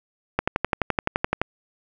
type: click train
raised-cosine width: 0.5 ms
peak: -5 dBFS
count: 13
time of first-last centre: 0.39-1.416 s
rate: 11.7 Hz
effects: none